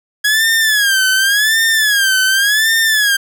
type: tone with vibrato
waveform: sawtooth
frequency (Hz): 1661.2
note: G#6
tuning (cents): 0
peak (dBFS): -7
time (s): 0.24-3.17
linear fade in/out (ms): 10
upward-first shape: sine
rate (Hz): 0.89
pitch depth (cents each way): 150
effects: none